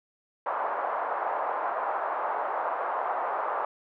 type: band-pass noise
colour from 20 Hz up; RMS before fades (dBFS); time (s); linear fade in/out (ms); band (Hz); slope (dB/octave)
pink; -30; 0.46-3.65; 2; 630 to 1200; 24
effects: none